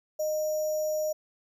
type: tone with sample-and-hold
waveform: sine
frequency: 615 Hz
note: D#5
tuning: 20 cents flat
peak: -26 dBFS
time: 0.19-1.13 s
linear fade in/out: 10 ms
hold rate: 6300 Hz
effects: none